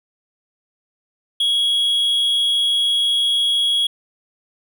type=tone with amplitude modulation; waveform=triangle; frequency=3322 Hz; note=G#7; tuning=in tune; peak=-12 dBFS; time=1.4-3.87 s; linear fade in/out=5 ms; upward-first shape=sine; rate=213 Hz; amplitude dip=35%; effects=none